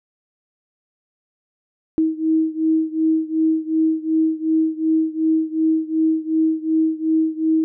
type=beating tone pair; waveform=sine; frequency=317.6 / 320.3 Hz; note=D#4 / E4; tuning=+36 / -50 cents; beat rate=2.7 Hz; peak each=-18 / -20 dBFS; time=1.98-7.64 s; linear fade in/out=0 ms; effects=none